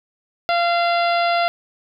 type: harmonic tone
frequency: 689 Hz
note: F5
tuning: 24 cents flat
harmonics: 1 / 2 / 3 / 4 / 5 / 6 / 7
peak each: -17 / -23 / -27 / -29 / -31 / -33 / -34 dBFS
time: 0.49-1.48 s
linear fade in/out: 0 ms
effects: 9-bit